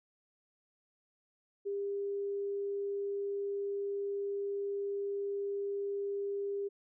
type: tone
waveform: sine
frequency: 400.8 Hz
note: G4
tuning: 38 cents sharp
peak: -33 dBFS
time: 1.65-6.69 s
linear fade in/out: 20 ms
effects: none